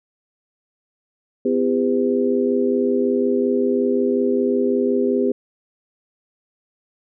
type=harmonic tone with a mistuned harmonic; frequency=84.2 Hz; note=E2; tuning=37 cents sharp; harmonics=3 / 4 / 5 / 6; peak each=-20 / -27 / -19 / -24 dBFS; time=1.45-5.32 s; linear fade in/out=5 ms; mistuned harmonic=5; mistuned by=-79 cents; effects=none